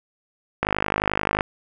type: click train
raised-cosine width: 0.5 ms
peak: -5 dBFS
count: 41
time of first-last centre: 0.63-1.408 s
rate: 51.4 Hz
effects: none